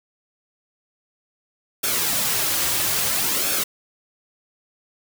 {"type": "noise with flanger", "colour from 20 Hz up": "white", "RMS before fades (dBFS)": -22, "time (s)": [1.83, 3.64], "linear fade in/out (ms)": 10, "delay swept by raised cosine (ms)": [1, 4.7], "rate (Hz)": 0.6, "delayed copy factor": -0.6, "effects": []}